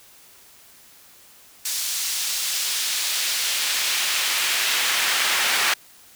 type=noise with high-pass filter sweep; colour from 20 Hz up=brown; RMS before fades=-23 dBFS; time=1.65-5.74 s; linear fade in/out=5 ms; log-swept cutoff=5600 to 1800 Hz; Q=0.87; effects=white hiss -50 dBFS RMS until 6.15 s